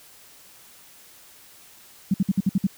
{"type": "tone bursts", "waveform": "sine", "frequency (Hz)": 192.7, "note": "G3", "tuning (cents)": -29, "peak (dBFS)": -16, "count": 7, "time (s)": [2.11, 2.669], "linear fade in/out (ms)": 5, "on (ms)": 31, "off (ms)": 57, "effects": ["white hiss -50 dBFS RMS until 2.77 s"]}